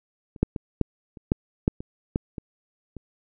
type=clicks; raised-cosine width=3 ms; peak=-29 / -6 / -17 / -7 / -29 / -6 / -6 / -22 / -10 / -20 / -24 dBFS; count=11; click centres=0.362 / 0.43 / 0.562 / 0.813 / 1.172 / 1.319 / 1.679 / 1.805 / 2.159 / 2.382 / 2.967 s; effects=none